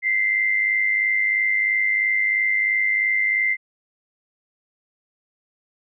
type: tone pair together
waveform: sine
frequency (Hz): 1982 / 2085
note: B6 / C7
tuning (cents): +6 / -7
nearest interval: minor second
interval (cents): 87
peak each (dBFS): -26 / -18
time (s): 0.02-3.57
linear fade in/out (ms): 50
effects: none